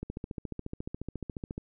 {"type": "click train", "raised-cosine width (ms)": 3, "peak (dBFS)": -23, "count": 23, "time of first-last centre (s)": [0.03, 1.579], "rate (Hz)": 14.2, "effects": []}